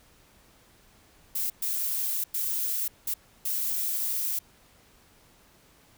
violet noise bursts at uneven times, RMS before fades -29 dBFS, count 5, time 1.35-1.5 / 1.62-2.24 / 2.34-2.88 / 3.07-3.14 / 3.45-4.39 s, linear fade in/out 5 ms, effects pink hiss -59 dBFS RMS until 5.97 s

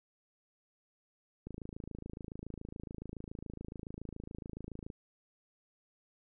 click train, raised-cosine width 3 ms, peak -30 dBFS, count 94, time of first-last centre 1.47-4.902 s, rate 27.1 Hz, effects none

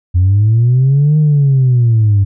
sine linear two-way sweep, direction up then down, 86.8 to 154.4 to 96.7 Hz, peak -5 dBFS, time 0.14-2.25 s, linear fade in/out 20 ms, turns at 1.18 s, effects tanh soft clip ceiling -4 dBFS

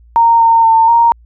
sine tone with pitch steps, 925 / 915 / 901 / 932 Hz, A#5 / A#5 / A5 / A#5, -14 / -32 / +41 / -1 cents, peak -5 dBFS, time 0.16-1.12 s, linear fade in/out 0 ms, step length 240 ms, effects added 58 Hz sine -40 dBFS peak until 1.25 s

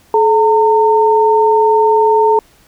sine tone pair together, 430 / 911.1 Hz, A4 / A#5, -40 / -40 cents, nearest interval octave + minor second, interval 1300 cents, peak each -10 dBFS, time 0.14-2.39 s, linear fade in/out 2 ms, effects pink hiss -49 dBFS RMS until 2.67 s

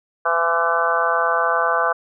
harmonic tone with a mistuned harmonic, 167.7 Hz, E3, 30 cents sharp, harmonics 3 / 4 / 5 / 6 / 7 / 8 / 9, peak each -25 / -23 / -26 / -25 / -21 / -27 / -23 dBFS, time 0.25-1.93 s, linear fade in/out 10 ms, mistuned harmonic 6, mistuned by +30 cents, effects none

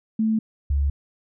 sine tone pair in turn, 220 / 70.45 Hz, A3 / C#2, 0 / +29 cents, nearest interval octave + minor sixth, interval 1971 cents, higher first, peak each -18 dBFS, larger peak neither, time 0.19-0.39 / 0.7-0.9 s, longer neither, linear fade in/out 5 ms, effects none

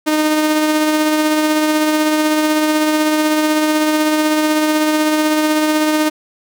sawtooth tone with tremolo, 307.3 Hz, D#4, 21 cents flat, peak -7 dBFS, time 0.06-6.1 s, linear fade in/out 20 ms, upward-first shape triangle, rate 16 Hz, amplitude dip 35%, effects none

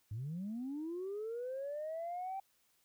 sine linear sweep, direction up, 98 to 784 Hz, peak -37 dBFS, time 0.11-2.4 s, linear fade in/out 5 ms, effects tanh soft clip ceiling -35 dBFS + white hiss -74 dBFS RMS until 2.84 s

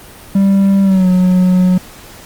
triangle tone with pitch glide, 196 to 182.87 Hz, G3 to F#3, 0 to -20 cents, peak -5 dBFS, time 0.35-1.78 s, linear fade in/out 5 ms, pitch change -120 cents, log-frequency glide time 0.83-1.08 s, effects pink hiss -36 dBFS RMS until 2.25 s + Opus 32 kbps

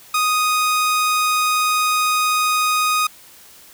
sawtooth tone, 1244.5 Hz, D#6, in tune, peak -12 dBFS, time 0.14-3.07 s, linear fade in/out 5 ms, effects white hiss -45 dBFS RMS until 3.73 s

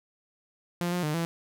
sawtooth tone with pitch steps, 174.2 / 177.8 / 151.5 / 167.5 Hz, F3 / F3 / D#3 / E3, -4 / +31 / -46 / +28 cents, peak -23 dBFS, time 0.81-1.25 s, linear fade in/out 0 ms, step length 110 ms, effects none

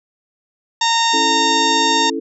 harmonic tone, 920 Hz, A#5, 23 cents flat, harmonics 1 / 2 / 3 / 4 / 5 / 6 / 7 / 8, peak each -16 / -23 / -26 / -19 / -27 / -24 / -27 / -28 dBFS, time 0.81-2.1 s, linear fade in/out 5 ms
sine chord, A major, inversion first, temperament just, 275 / 330 / 440 Hz, C#4 / E4 / A4, -14 / +2 / 0 cents, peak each -24 dBFS, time 1.13-2.2 s, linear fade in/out 10 ms
effects none

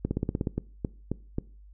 two click trains, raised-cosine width 3 ms, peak -15 / -14 dBFS, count 4 / 8, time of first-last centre 0.58-1.384 / 0.05-0.472 s, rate 3.73 / 16.6 Hz, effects noise-tail reverb RT60 0.4 s tail -21 dB re dry + added 50 Hz sine -48 dBFS peak until 1.73 s

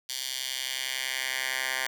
10% pulse tone with high-pass filter sweep, 130.81 Hz, C3, in tune, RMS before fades -32 dBFS, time 0.09-1.87 s, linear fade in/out 2 ms, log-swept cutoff 4000 to 1500 Hz, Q 1.5, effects none

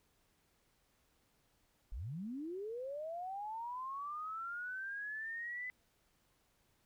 sine linear sweep, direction up, 38.09 to 2018 Hz, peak -40 dBFS, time 1.92-5.7 s, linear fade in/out 0 ms, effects pink hiss -75 dBFS RMS until 6.85 s

